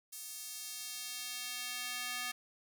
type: tone with high-pass filter sweep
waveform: square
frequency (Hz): 246.9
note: B3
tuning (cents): 0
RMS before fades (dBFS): -42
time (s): 0.12-2.32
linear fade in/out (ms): 10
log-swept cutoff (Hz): 7600 to 1700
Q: 0.81
effects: none